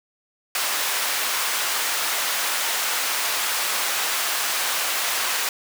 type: high-pass noise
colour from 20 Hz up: pink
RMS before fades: -24 dBFS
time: 0.55-5.49 s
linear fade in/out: 2 ms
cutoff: 1000 Hz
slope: 12 dB/octave
effects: none